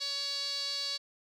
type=tone with band-pass filter; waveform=sawtooth; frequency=562 Hz; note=C#5; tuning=24 cents sharp; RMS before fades=-35 dBFS; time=0-0.98 s; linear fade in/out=20 ms; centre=4400 Hz; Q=7.3; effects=none